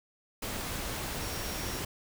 sine tone in noise, 5588 Hz, F8, in tune, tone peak -45 dBFS, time 1.21-1.8 s, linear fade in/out 5 ms, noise pink, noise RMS -36 dBFS, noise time 0.42-1.85 s, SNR -12 dB, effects none

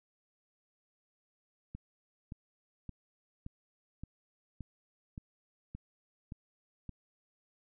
click train, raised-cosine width 5 ms, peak -30 dBFS, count 10, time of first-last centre 1.75-6.893 s, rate 1.75 Hz, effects none

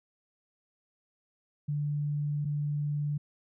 sine tone pair in turn, 146.83 / 146.83 Hz, D3 / D3, 0 / 0 cents, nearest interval unison, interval 0 cents, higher neither, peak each -28 dBFS, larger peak neither, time 1.68-2.45 / 2.45-3.18 s, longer first, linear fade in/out 10 ms, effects none

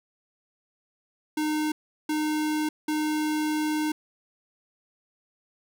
square tone bursts at uneven times, 306 Hz, D#4, 29 cents flat, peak -25 dBFS, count 3, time 1.37-1.72 / 2.09-2.69 / 2.88-3.92 s, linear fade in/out 5 ms, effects none

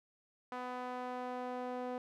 sawtooth tone with band-pass filter sweep, 250 Hz, B3, 21 cents sharp, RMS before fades -41 dBFS, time 0.52-1.98 s, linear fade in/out 2 ms, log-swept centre 1000 to 590 Hz, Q 1.4, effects none

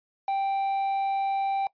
triangle tone with quantisation, 784 Hz, G5, in tune, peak -22 dBFS, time 0.28-1.67 s, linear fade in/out 2 ms, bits 7, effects noise-tail reverb RT60 0.1 s tail -20 dB re dry + resampled to 11025 Hz

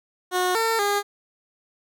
15% pulse tone with pitch steps, 364 / 451.9 / 406.8 Hz, F#4 / A4 / G#4, -28 / +46 / -36 cents, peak -14 dBFS, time 0.31-1.03 s, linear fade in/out 50 ms, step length 240 ms, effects none

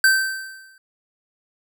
square tone with exponential decay, 1552 Hz, G6, 18 cents flat, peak -11 dBFS, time 0.04-0.78 s, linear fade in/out 2 ms, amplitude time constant 160 ms, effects none

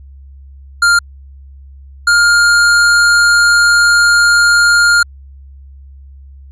square tone pair in turn, 1400 / 1410.6 Hz, F6 / F6, +4 / +17 cents, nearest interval unison, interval 13 cents, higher second, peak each -7 dBFS, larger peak neither, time 0.82-0.99 / 2.07-5.03 s, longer second, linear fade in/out 5 ms, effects added 68 Hz sine -33 dBFS peak until 6.51 s + resampled to 22050 Hz

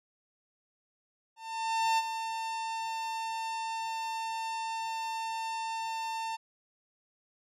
45% pulse tone with ADSR envelope, 899 Hz, A5, 37 cents sharp, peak -24 dBFS, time 1.36-6.37 s, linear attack 620 ms, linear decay 37 ms, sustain -9 dB, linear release 22 ms, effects low-pass 8000 Hz 12 dB/octave

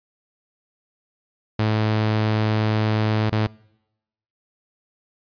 sawtooth tone with dropouts, 108.3 Hz, A2, 27 cents flat, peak -14 dBFS, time 1.59-3.47 s, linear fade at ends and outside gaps 5 ms, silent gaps 3.297-3.322 s, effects noise-tail reverb RT60 0.9 s tail -25 dB re dry + resampled to 11025 Hz

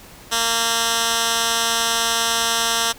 10% pulse tone with band-pass filter, 230 Hz, A#3, 23 cents flat, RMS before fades -20 dBFS, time 0.31-2.93 s, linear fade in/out 20 ms, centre 5800 Hz, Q 0.62, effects pink hiss -43 dBFS RMS until 2.98 s

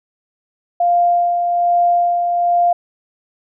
sine tone with tremolo, 698.5 Hz, F5, in tune, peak -10 dBFS, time 0.8-2.73 s, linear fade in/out 5 ms, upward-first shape sine, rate 1.2 Hz, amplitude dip 40%, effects none

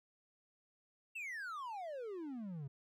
triangle exponential sweep, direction down, 2744 to 130.81 Hz, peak -40 dBFS, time 1.15-2.68 s, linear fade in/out 10 ms, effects none

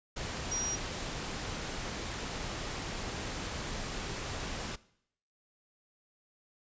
sine tone in noise, 5730 Hz, F8, 44 cents sharp, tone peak -31 dBFS, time 0.51-0.76 s, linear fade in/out 10 ms, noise pink, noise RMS -38 dBFS, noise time 0.16-4.76 s, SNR +4 dB, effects noise-tail reverb RT60 0.7 s tail -20 dB re dry + resampled to 16000 Hz

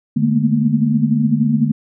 sine tone cluster, 148.7 / 213.9 / 227.5 / 237.7 Hz, D3 / A3 / A#3 / A#3, +22 / -49 / -42 / +34 cents, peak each -18 dBFS, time 0.16-1.72 s, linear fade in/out 10 ms, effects none

